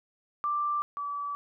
sine tone pair in turn, 1178 / 1150.4 Hz, D6 / D6, +5 / -36 cents, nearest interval unison, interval 41 cents, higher first, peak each -26 / -31 dBFS, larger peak first, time 0.44-0.82 / 0.97-1.35 s, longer neither, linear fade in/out 0 ms, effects none

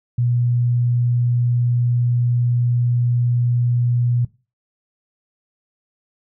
sine tone, 121.2 Hz, B2, 32 cents flat, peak -15 dBFS, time 0.18-4.25 s, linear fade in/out 5 ms, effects noise-tail reverb RT60 0.3 s tail -19 dB re dry

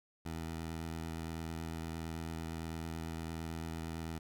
15% pulse tone with vibrato, 81.5 Hz, E2, 19 cents flat, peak -33 dBFS, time 0.25-4.19 s, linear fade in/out 10 ms, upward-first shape triangle, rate 8.9 Hz, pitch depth 23 cents each way, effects none

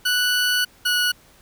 20% pulse tone pair in turn, 1480 / 1466.4 Hz, F#6 / F#6, 0 / -16 cents, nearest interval unison, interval 16 cents, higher first, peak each -13 dBFS, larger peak neither, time 0.05-0.65 / 0.85-1.12 s, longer first, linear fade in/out 10 ms, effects pink hiss -53 dBFS RMS until 1.41 s

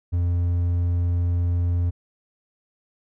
triangle tone, 87.2 Hz, F2, 2 cents flat, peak -17 dBFS, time 0.12-1.91 s, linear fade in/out 20 ms, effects none

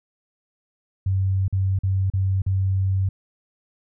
sine tone with dropouts, 95.7 Hz, G2, 41 cents flat, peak -18 dBFS, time 1.06-3.09 s, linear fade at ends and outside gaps 5 ms, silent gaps 1.481-1.526 / 1.789-1.834 / 2.101-2.136 / 2.42-2.463 s, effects none

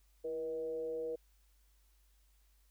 sine tone with frequency modulation, 480 Hz, B4, 49 cents flat, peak -36 dBFS, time 0.24-1.16 s, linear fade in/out 10 ms, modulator 150 Hz, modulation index 0.46, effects added 50 Hz sine -66 dBFS peak until 2.7 s + white hiss -75 dBFS RMS until 2.7 s

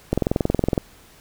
click train, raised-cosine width 2 ms, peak -5 dBFS, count 15, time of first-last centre 0.13-0.778 s, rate 21.6 Hz, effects pink hiss -50 dBFS RMS until 1.2 s

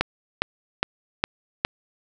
click train, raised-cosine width 0.3 ms, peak -3 dBFS, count 5, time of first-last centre 0.01-1.649 s, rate 2.44 Hz, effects none

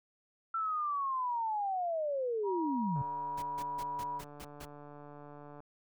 sine linear sweep, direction down, 1346 to 125.8 Hz, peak -31 dBFS, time 0.54-3.02 s, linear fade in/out 5 ms
sine tone with pitch glide, 955 to 970.6 Hz, A#5 to B5, +42 to -30 cents, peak -35 dBFS, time 2.43-4.22 s, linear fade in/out 50 ms, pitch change +28 cents, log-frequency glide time 2.78-3.66 s
click train, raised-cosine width 1 ms, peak -37 dBFS, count 387, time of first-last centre 2.96-5.604 s, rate 146 Hz
pink noise bursts, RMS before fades -47 dBFS, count 7, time 3.37-4.655 s, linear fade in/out 10 ms, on 55 ms, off 150 ms
effects none

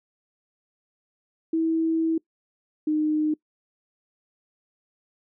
sine tone pair in turn, 324.6 / 306.4 Hz, E4 / D#4, -27 / -27 cents, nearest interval minor second, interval 100 cents, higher first, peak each -20 dBFS, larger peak neither, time 1.53-2.18 / 2.87-3.34 s, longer first, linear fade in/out 5 ms, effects noise-tail reverb RT60 0.1 s tail -23 dB re dry

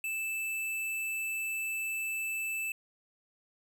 square tone, 2637 Hz, E7, in tune, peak -33 dBFS, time 0.04-2.72 s, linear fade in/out 2 ms, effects none

